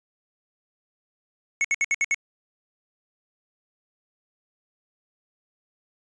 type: tone bursts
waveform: square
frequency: 2204 Hz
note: C#7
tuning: 11 cents flat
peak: -20 dBFS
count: 6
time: 1.61-2.144 s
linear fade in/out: 0 ms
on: 34 ms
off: 66 ms
effects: resampled to 16000 Hz